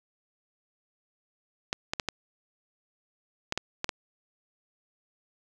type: clicks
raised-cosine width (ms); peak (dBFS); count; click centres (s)
0.2; -11; 8; 1.729 / 1.935 / 1.998 / 2.087 / 3.524 / 3.576 / 3.844 / 3.892
effects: none